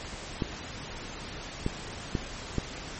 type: clicks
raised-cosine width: 3 ms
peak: -14 dBFS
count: 4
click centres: 0.422 / 1.664 / 2.152 / 2.583 s
effects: pink hiss -40 dBFS RMS until 2.99 s + MP3 32 kbps